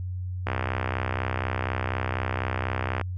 click train, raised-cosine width 0.5 ms, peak -12 dBFS, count 164, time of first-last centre 0.47-3.013 s, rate 64.1 Hz, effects added 91 Hz sine -29 dBFS peak until 3.17 s

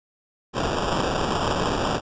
violet noise with sample-and-hold, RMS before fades -24 dBFS, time 0.53-2.01 s, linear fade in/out 50 ms, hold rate 2100 Hz, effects resampled to 16000 Hz

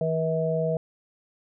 harmonic tone, 160.9 Hz, E3, 42 cents flat, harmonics 1 / 3 / 4, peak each -27 / -27 / -27 dBFS, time 0.01-0.77 s, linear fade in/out 2 ms, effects none

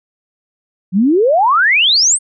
sine exponential sweep, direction up, 172.9 to 8980 Hz, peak -8 dBFS, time 0.92-2.19 s, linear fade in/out 50 ms, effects none

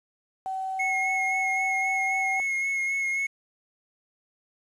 sine tone with pitch glide, 762 to 767.7 Hz, G5 to G5, -49 to -36 cents, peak -28 dBFS, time 0.46-2.4 s, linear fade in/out 0 ms, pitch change +13 cents, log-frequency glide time 1.34-1.99 s
triangle tone with vibrato, 2171 Hz, C#7, 37 cents flat, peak -23 dBFS, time 0.79-3.27 s, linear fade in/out 10 ms, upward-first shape sine, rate 3.8 Hz, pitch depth 21 cents each way
effects resampled to 24000 Hz + 9-bit

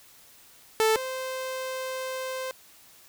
sawtooth tone pair in turn, 440 / 519.8 Hz, A4 / C5, 0 / -11 cents, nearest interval minor third, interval 289 cents, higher second, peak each -16 / -27 dBFS, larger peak first, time 0.8-0.96 / 0.96-2.51 s, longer second, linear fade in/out 0 ms, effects white hiss -54 dBFS RMS until 3.08 s

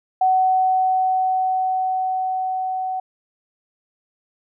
sine tone with level ramp, 750 Hz, F#5, 23 cents sharp, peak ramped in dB -13 to -22 dBFS, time 0.21-3 s, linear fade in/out 5 ms, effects none

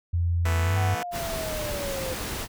sine tone with pitch glide, 85.8 to 96.87 Hz, F2 to G2, -30 to -20 cents, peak -21 dBFS, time 0.13-0.95 s, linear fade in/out 10 ms, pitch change +210 cents, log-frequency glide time 0.61-0.75 s
5% pulse chord, E suspended fourth, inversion none, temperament just, 164.81 / 219.8 / 247.2 Hz, E3 / A3 / B3, 0 / -2 / +2 cents, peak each -23 / -23 / -25 dBFS, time 0.45-1.03 s, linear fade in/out 2 ms
sine linear sweep, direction down, 762 to 509 Hz, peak -31 dBFS, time 0.76-2.15 s, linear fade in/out 20 ms
pink noise, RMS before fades -32 dBFS, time 1.11-2.48 s, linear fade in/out 50 ms
effects none

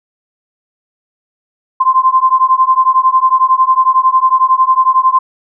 sine beating tone pair, 1037 / 1048 Hz, C6 / C6, -16 / +2 cents, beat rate 11 Hz, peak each -10 dBFS, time 1.8-5.19 s, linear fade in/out 10 ms, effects none

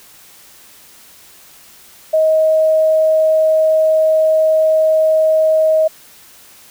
sine tone, 631 Hz, D#5, 24 cents sharp, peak -9 dBFS, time 2.13-5.88 s, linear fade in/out 10 ms, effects white hiss -43 dBFS RMS until 6.7 s

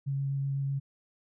sine tone with vibrato, 138 Hz, C#3, 7 cents flat, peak -28 dBFS, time 0.06-0.8 s, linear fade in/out 20 ms, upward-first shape sine, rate 8 Hz, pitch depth 9 cents each way, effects none

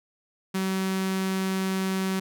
sawtooth tone with notch filter, 190 Hz, F#3, 46 cents sharp, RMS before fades -27 dBFS, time 0.54-2.2 s, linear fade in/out 10 ms, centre 630 Hz, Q 1.7, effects none

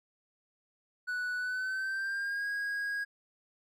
triangle tone with pitch glide, 1480 to 1642.2 Hz, F#6 to G#6, 0 to -20 cents, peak -30 dBFS, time 1.07-3.05 s, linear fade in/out 20 ms, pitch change +180 cents, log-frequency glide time 1.37-2.47 s, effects none

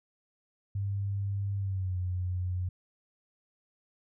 sine tone with pitch glide, 99.5 to 90.72 Hz, G2 to F#2, +26 to -34 cents, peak -29 dBFS, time 0.75-2.69 s, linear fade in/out 5 ms, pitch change -160 cents, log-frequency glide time 1.57-1.97 s, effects none

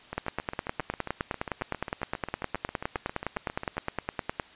two click trains, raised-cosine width 0.5 ms, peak -13 / -19 dBFS, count 42 / 28, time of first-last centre 0.18-4.398 / 0.13-3.769 s, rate 9.72 / 7.42 Hz, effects white hiss -52 dBFS RMS until 4.55 s + resampled to 8000 Hz

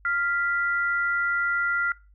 sine tone pair together, 1396.9 / 1975.5 Hz, F6 / B6, 0 / 0 cents, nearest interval tritone, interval 600 cents, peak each -23 / -30 dBFS, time 0.05-1.92 s, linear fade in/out 2 ms, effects noise-tail reverb RT60 0.3 s tail -22 dB re dry + added 50 Hz sine -52 dBFS peak until 2.14 s

